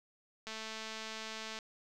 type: click train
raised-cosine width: 0.2 ms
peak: -26 dBFS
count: 247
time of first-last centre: 0.47-1.588 s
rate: 220 Hz
effects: none